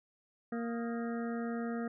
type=harmonic tone with a mistuned harmonic; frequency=233.1 Hz; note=A#3; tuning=in tune; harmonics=1 / 2 / 3 / 5 / 6 / 7 / 8; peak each=-35 / -41 / -45 / -49 / -51 / -52 / -53 dBFS; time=0.52-1.88 s; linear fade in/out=5 ms; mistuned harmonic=5; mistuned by=+120 cents; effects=none